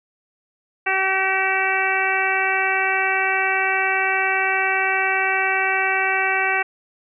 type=harmonic tone; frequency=382.5 Hz; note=G4; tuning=42 cents flat; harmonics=1 / 2 / 3 / 4 / 5 / 6 / 7; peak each=-29 / -24 / -29 / -24 / -24 / -24 / -26 dBFS; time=0.86-6.63 s; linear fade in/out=10 ms; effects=none